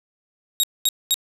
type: tone bursts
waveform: 20% pulse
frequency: 3777 Hz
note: A#7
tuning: 22 cents sharp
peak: -10 dBFS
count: 3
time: 0.6-1.142 s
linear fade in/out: 0 ms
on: 34 ms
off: 220 ms
effects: 8-bit